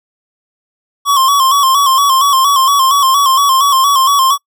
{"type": "tone with vibrato", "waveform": "square", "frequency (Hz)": 1092, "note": "C#6", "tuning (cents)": -26, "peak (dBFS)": -8, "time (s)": [1.05, 4.38], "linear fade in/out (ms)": 50, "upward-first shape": "square", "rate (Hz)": 4.3, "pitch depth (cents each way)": 61, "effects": ["noise-tail reverb RT60 0.1 s tail -24 dB re dry"]}